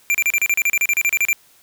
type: tone bursts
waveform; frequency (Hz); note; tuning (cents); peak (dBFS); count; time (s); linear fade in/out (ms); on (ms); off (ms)
square; 2367; D7; +13; -15; 16; 0.1-1.33; 0; 45; 34
effects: white hiss -53 dBFS RMS until 1.62 s